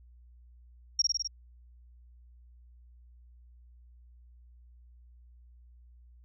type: tone with echo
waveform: sine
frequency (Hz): 5588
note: F8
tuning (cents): 0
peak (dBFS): -21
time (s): 0.99-1.02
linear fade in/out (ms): 5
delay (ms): 51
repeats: 5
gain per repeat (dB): -2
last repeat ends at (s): 1.275
effects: added 60 Hz sine -53 dBFS peak until 6.24 s